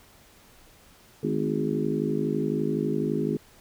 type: harmonic tone with a mistuned harmonic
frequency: 51.91 Hz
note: G#1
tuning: in tune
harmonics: 3 / 4 / 5 / 6 / 7 / 8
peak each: -31 / -31 / -31 / -31 / -31 / -31 dBFS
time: 1.23-3.37 s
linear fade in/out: 5 ms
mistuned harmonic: 4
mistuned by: +52 cents
effects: pink hiss -55 dBFS RMS until 3.6 s